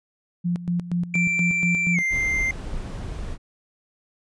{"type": "tone with tremolo", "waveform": "sine", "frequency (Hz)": 174.61, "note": "F3", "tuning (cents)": 0, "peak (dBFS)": -20, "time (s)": [0.44, 2.03], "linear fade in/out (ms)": 20, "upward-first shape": "square", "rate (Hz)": 4.2, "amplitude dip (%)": 75}
{"type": "tone with pitch glide", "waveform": "triangle", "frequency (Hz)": [2349, 2093], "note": ["D7", "C7"], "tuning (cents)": [0, 0], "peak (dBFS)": -19, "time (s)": [1.14, 2.51], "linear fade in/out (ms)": 2, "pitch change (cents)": -200, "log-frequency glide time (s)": [1.93, 1.99]}
{"type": "noise", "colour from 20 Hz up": "brown", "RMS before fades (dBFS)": -31, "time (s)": [2.09, 3.38], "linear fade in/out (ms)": 50}
{"effects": ["resampled to 22050 Hz"]}